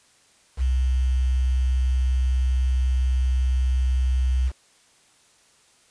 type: tone with quantisation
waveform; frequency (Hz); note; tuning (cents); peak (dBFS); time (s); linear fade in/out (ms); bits
sine; 63.9; C2; -40; -18; 0.57-4.52; 50; 7
effects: white hiss -58 dBFS RMS until 5.9 s + resampled to 22050 Hz